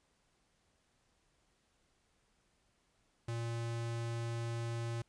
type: tone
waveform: square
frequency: 116.54 Hz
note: A#2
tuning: in tune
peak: -37 dBFS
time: 3.28-5.02 s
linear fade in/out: 5 ms
effects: pink hiss -75 dBFS RMS until 5.08 s + resampled to 22050 Hz

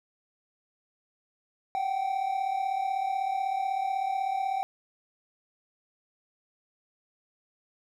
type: tone pair together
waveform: triangle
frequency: 740 / 776.1 Hz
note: F#5 / G5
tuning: 0 / -18 cents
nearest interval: minor second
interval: 82 cents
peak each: -31 / -26 dBFS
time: 1.75-4.63 s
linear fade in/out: 0 ms
effects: none

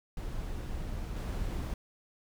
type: noise with level steps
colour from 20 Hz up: brown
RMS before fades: -37 / -34 dBFS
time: 0.17-1.74 s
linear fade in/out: 2 ms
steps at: 1.16 s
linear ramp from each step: 5 ms
effects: none

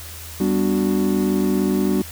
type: chord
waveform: triangle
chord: G major seventh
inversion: none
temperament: equal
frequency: 196 / 246.9 / 293.7 / 370 Hz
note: G3 / B3 / D4 / F#4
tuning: 0 / 0 / 0 / 0 cents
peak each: -18 / -22 / -21 / -21 dBFS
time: 0.4-2.02 s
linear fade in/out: 5 ms
effects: added 81 Hz sine -37 dBFS peak until 2.11 s + white hiss -37 dBFS RMS until 2.11 s

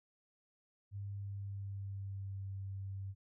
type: tone with pitch glide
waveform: sine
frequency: 100 to 97.27 Hz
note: G2 to G2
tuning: +35 to -13 cents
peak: -40 dBFS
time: 0.91-3.15 s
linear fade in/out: 50 ms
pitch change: -48 cents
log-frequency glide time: 1.15-2.47 s
effects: none

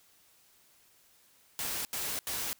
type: noise bursts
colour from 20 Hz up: white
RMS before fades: -35 dBFS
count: 3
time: 1.59-2.53 s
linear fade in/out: 0 ms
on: 260 ms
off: 80 ms
effects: white hiss -64 dBFS RMS until 2.59 s

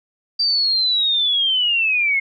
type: linear sweep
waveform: sine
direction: down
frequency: 4699 to 2139 Hz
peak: -15 dBFS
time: 0.39-2.2 s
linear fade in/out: 10 ms
effects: none

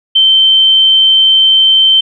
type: tone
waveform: sine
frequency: 3106 Hz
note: G7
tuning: 17 cents flat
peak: -4 dBFS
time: 0.15-2.01 s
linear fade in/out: 10 ms
effects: none

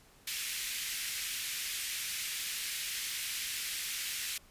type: high-pass noise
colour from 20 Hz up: pink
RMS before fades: -37 dBFS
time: 0.27-4.38 s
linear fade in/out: 5 ms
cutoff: 2000 Hz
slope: 24 dB/octave
effects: pink hiss -61 dBFS RMS until 4.5 s + resampled to 32000 Hz

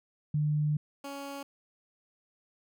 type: tone pair in turn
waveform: sine / 15% pulse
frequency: 150 / 279.3 Hz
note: D3 / C#4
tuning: +37 / +13 cents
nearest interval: major seventh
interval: 1076 cents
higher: second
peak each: -25 / -32 dBFS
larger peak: first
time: 0.34-0.77 / 1.04-1.43 s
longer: first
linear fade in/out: 5 ms
effects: none

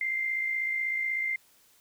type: tone with amplitude modulation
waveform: sine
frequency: 2093 Hz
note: C7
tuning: in tune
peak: -25 dBFS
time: 0.01-1.36 s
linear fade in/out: 2 ms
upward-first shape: sine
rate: 56.2 Hz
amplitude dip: 45%
effects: white hiss -62 dBFS RMS until 1.8 s

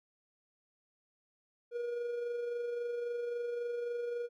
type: tone with amplitude modulation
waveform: triangle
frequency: 477.9 Hz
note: A#4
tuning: 43 cents sharp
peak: -31 dBFS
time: 1.71-4.29 s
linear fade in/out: 50 ms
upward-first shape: sine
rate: 23.7 Hz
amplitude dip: 35%
effects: none

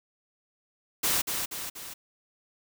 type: noise with echo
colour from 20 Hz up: white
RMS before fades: -26 dBFS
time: 1.03-1.22 s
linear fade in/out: 10 ms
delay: 240 ms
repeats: 3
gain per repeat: -5 dB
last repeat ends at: 1.94 s
effects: none

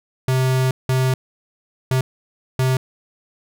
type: tone bursts at uneven times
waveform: square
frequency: 130 Hz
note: C3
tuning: 11 cents flat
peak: -16 dBFS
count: 4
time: 0.28-0.71 / 0.89-1.14 / 1.91-2.01 / 2.59-2.77 s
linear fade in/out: 2 ms
effects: none

